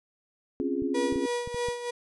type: chord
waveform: sine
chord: Db major seventh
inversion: third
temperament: equal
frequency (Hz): 261.6 / 277.2 / 349.2 / 415.3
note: C4 / Db4 / F4 / Ab4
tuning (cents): 0 / 0 / 0 / 0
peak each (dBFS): -33 / -30 / -32 / -33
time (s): 0.6-1.26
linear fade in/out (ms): 0
type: clicks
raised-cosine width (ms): 5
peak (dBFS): -27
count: 6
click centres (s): 0.822 / 1.125 / 1.159 / 1.475 / 1.545 / 1.686
type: tone with tremolo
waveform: 35% pulse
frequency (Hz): 482.6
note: B4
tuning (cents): -40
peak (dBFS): -25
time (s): 0.94-1.91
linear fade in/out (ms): 10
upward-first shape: sine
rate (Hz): 3.2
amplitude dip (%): 65
effects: resampled to 24000 Hz

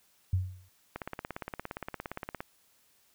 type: tone with exponential decay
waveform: sine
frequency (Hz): 92.5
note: F#2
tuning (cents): 0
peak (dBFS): -22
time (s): 0.33-0.69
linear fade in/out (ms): 5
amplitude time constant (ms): 78
type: click train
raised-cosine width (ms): 0.5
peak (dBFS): -21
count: 26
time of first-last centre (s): 0.96-2.405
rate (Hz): 17.3
effects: white hiss -67 dBFS RMS until 3.14 s

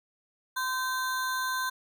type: ring-modulated tone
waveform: square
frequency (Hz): 1288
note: E6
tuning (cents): -41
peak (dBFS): -26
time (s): 0.56-1.7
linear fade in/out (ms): 10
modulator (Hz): 260
effects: none

